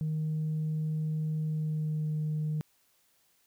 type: tone with pitch glide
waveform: sine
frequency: 155.56 to 153.51 Hz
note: D#3 to D#3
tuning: 0 to -23 cents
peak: -27 dBFS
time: 0.01-2.61 s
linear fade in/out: 0 ms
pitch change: -23 cents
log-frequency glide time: 1.42-2.14 s
effects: tanh soft clip ceiling -26 dBFS + white hiss -69 dBFS RMS until 3.46 s